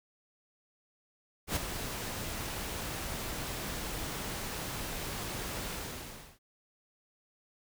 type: noise with ADSR envelope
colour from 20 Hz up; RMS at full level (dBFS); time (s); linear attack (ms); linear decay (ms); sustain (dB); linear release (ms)
pink; -30; 1.47-6.39; 90; 15; -8; 680
effects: none